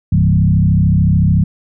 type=tone with frequency modulation; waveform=sine; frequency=129.1 Hz; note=C3; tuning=23 cents flat; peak=-8 dBFS; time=0.12-1.44 s; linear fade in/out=5 ms; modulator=33.6 Hz; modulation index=1.8; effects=none